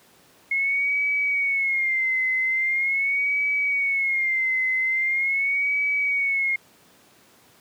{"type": "tone with vibrato", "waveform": "sine", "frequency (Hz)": 2162, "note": "C#7", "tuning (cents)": -44, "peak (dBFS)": -20, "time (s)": [0.51, 6.56], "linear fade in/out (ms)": 5, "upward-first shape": "sine", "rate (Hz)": 0.42, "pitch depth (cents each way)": 93, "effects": ["pink hiss -55 dBFS RMS until 7.6 s", "high-pass 150 Hz 12 dB/octave"]}